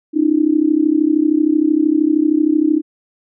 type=tone with amplitude modulation; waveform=sine; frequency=307 Hz; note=D#4; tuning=23 cents flat; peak=-7 dBFS; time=0.13-2.82 s; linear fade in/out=50 ms; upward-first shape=sine; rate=33 Hz; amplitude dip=90%; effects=none